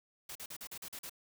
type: noise bursts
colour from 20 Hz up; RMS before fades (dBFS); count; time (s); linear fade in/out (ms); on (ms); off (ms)
white; -45; 8; 0.29-1.096; 5; 64; 42
effects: none